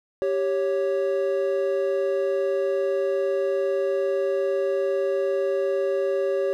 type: tone pair together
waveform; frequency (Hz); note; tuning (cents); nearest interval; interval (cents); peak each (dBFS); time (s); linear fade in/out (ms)
triangle; 392 / 554.4; G4 / C#5; 0 / 0; tritone; 600; -22; 0.22-6.53; 0
effects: none